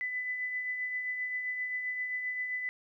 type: tone with tremolo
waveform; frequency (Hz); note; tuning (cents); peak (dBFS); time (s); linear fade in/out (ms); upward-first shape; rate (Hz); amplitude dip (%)
sine; 2000; B6; +21; -30; 0.01-2.69; 0; triangle; 7.6; 45
effects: 12-bit